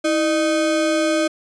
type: ring-modulated tone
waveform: square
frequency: 466.2 Hz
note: A#4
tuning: in tune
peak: -14 dBFS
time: 0.04-1.28 s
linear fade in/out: 10 ms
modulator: 143 Hz
effects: resampled to 22050 Hz